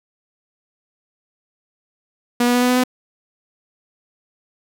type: tone with pitch steps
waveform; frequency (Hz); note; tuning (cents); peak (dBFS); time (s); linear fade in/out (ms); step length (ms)
sawtooth; 241.8 / 243.9 / 246 / 248.2 / 250.3 / 252.5; B3 / B3 / B3 / B3 / B3 / B3; -36 / -21 / -7 / +9 / +23 / +39; -10; 2.4-2.838; 5; 73
effects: none